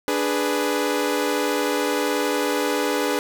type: chord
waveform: sawtooth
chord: G# diminished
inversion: second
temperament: equal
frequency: 293.7 / 415.3 / 493.9 Hz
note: D4 / G#4 / B4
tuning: 0 / 0 / 0 cents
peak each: -21 dBFS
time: 0.08-3.19 s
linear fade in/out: 0 ms
effects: none